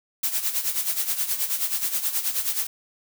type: noise with tremolo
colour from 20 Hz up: blue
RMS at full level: -23 dBFS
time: 0.23-2.67 s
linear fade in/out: 5 ms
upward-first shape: sine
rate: 9.4 Hz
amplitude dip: 70%
effects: none